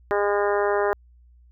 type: harmonic tone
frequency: 203.8 Hz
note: G#3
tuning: 32 cents flat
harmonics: 2 / 3 / 4 / 5 / 6 / 7 / 8 / 9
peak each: -22 / -26 / -28 / -30 / -32 / -33 / -34 / -35 dBFS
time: 0.11-0.93 s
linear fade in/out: 0 ms
effects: added 60 Hz sine -50 dBFS peak until 1.51 s